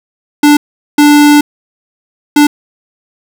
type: tone bursts at uneven times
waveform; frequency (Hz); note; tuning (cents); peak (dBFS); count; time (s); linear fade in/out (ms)
square; 293.7; D4; 0; -3; 3; 0.43-0.57 / 0.98-1.41 / 2.36-2.47; 5
effects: none